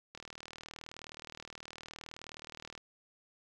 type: click train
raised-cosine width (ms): 0.2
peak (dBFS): -28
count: 104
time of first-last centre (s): 0.15-2.778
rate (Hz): 39.2
effects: none